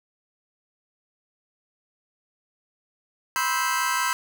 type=chord; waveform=sawtooth; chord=C major seventh; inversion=third; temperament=just; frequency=981.1 / 1046.5 / 1308.1 / 1569.8 Hz; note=B5 / C6 / E6 / G6; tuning=-12 / 0 / -14 / +2 cents; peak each=-24 dBFS; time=3.36-4.13 s; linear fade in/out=0 ms; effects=none